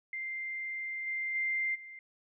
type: tone with level steps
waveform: sine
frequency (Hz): 2093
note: C7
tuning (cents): 0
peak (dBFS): -35 / -32 / -29 / -45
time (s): 0.13-1.99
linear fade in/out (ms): 2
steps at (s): 1.06 / 1.34 / 1.74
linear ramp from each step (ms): 20
effects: none